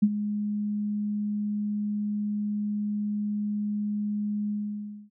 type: tone with ADSR envelope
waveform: sine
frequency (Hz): 208.1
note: G#3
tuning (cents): +4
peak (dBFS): -14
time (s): 0.02-5.1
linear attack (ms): 12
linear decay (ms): 50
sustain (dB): -12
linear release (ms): 600
effects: none